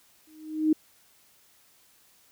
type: tone with exponential growth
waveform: sine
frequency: 311.1 Hz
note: D#4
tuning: in tune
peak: -16 dBFS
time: 0.27-0.73 s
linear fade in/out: 5 ms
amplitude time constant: 100 ms
effects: white hiss -61 dBFS RMS until 2.31 s